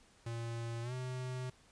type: tone with pitch glide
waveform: square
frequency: 116.3 to 127.56 Hz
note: A#2 to C3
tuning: -4 to -44 cents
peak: -39 dBFS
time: 0.26-1.5 s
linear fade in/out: 5 ms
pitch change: +160 cents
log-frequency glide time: 0.82-0.93 s
effects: pink hiss -65 dBFS RMS until 1.71 s + resampled to 22050 Hz